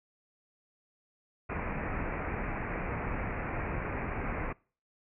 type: low-pass noise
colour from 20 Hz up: pink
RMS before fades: -35 dBFS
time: 1.49-4.53 s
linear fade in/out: 10 ms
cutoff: 2500 Hz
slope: 96 dB/octave
effects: noise-tail reverb RT60 0.4 s tail -24 dB re dry